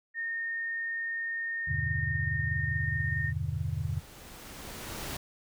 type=tone; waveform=sine; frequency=1835 Hz; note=A#6; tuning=28 cents flat; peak=-31 dBFS; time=0.14-3.33 s; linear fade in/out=50 ms
type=chord; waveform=sine; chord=E minor seventh; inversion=none; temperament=just; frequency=82.41 / 98.89 / 123.61 / 148.33 Hz; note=E2 / G2 / B2 / D3; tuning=0 / +16 / +2 / +18 cents; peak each=-35 dBFS; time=1.67-4.01 s; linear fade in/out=20 ms
type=noise with exponential growth; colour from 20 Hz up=pink; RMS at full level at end=-36 dBFS; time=2.22-5.17 s; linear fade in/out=5 ms; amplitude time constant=640 ms
effects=none